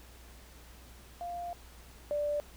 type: tone pair in turn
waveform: sine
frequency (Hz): 698.5 / 587.4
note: F5 / D5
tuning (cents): 0 / 0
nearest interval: minor third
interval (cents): 300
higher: first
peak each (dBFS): -36 / -29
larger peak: second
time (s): 1.21-1.53 / 2.11-2.4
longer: first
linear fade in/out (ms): 0
effects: added 60 Hz sine -53 dBFS peak until 2.56 s + pink hiss -56 dBFS RMS until 2.56 s